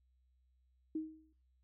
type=tone with exponential decay; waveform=sine; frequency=314.8 Hz; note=D#4; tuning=20 cents sharp; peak=-33 dBFS; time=0.95-1.33 s; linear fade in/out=5 ms; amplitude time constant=82 ms; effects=noise-tail reverb RT60 0.4 s tail -20 dB re dry + added 63 Hz sine -70 dBFS peak until 1.63 s